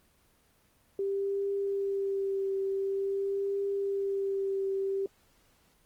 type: tone with vibrato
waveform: sine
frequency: 393.2 Hz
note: G4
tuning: 5 cents sharp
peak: -28 dBFS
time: 0.99-5.06 s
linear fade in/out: 2 ms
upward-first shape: triangle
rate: 0.47 Hz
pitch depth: 22 cents each way
effects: pink hiss -66 dBFS RMS until 5.85 s + Opus 24 kbps